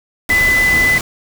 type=tone in noise; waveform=sine; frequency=2006 Hz; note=B6; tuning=26 cents sharp; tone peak=-10 dBFS; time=0.3-0.98 s; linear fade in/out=2 ms; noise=pink; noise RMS=-21 dBFS; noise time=0.29-1.01 s; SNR=+8 dB; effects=none